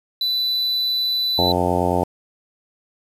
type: tone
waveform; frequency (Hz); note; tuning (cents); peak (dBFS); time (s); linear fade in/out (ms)
triangle; 3986; B7; +15; -17; 0.21-1.52; 2
type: harmonic tone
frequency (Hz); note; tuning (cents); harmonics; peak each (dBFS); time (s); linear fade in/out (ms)
89; F2; +33; 1 / 2 / 3 / 4 / 5 / 6 / 7 / 8 / 9 / 10; -26 / -26 / -26 / -26 / -26 / -26 / -26 / -26 / -26 / -26; 1.38-2.04; 5
effects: resampled to 32000 Hz + 7-bit